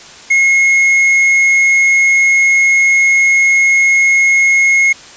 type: tone with hard clipping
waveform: sine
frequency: 2163 Hz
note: C#7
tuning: 43 cents flat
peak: -8 dBFS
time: 0.3-4.93 s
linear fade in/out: 10 ms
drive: 4 dB
effects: white hiss -35 dBFS RMS until 5.16 s + resampled to 16000 Hz